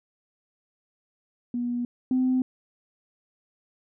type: tone pair in turn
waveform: sine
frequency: 242.1 / 256.5 Hz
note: B3 / C4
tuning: -34 / -34 cents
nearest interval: minor second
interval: 100 cents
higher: second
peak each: -25 / -19 dBFS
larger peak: second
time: 1.54-1.85 / 2.11-2.42 s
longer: neither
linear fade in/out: 2 ms
effects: tanh soft clip ceiling -16 dBFS